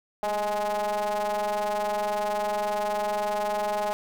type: ring-modulated tone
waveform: square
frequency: 105.7 Hz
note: G#2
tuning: 31 cents sharp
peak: -23 dBFS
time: 0.23-3.93 s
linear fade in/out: 0 ms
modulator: 729 Hz
effects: none